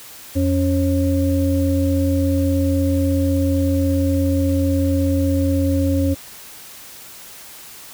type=tone cluster; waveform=sine; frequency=87.1 / 277.7 / 541 Hz; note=F2 / C#4 / C#5; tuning=-4 / +3 / -42 cents; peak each=-18 / -18 / -24 dBFS; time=0.35-6.15 s; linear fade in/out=20 ms; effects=white hiss -39 dBFS RMS until 7.93 s